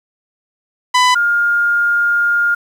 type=tone pair in turn; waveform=sawtooth / sine; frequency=999 / 1412.8 Hz; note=B5 / F6; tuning=+20 / +20 cents; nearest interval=tritone; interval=600 cents; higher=second; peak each=-5 / -11 dBFS; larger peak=first; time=0.94-1.15 / 1.15-2.55 s; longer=second; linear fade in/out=10 ms; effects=low-pass 7000 Hz 12 dB/octave + 7-bit